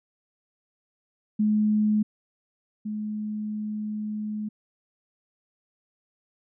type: tone pair in turn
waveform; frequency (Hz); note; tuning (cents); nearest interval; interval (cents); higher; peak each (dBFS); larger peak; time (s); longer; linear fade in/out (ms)
sine; 212.4 / 212.4; G#3 / G#3; +39 / +39; unison; 0; neither; -19 / -28; first; 1.39-2.03 / 2.85-4.49; second; 10
effects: none